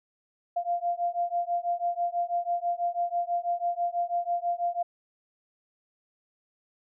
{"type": "beating tone pair", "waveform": "sine", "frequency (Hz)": [693, 699.1], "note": ["F5", "F5"], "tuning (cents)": [-14, 2], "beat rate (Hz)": 6.1, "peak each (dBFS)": -29, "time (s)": [0.56, 4.83], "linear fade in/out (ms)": 10, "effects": []}